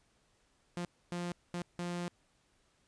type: tone bursts at uneven times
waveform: sawtooth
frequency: 175 Hz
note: F3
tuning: 4 cents sharp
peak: -32 dBFS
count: 4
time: 0.77-0.85 / 1.12-1.32 / 1.54-1.62 / 1.79-2.08 s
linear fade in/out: 0 ms
effects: pink hiss -72 dBFS RMS until 2.87 s + resampled to 22050 Hz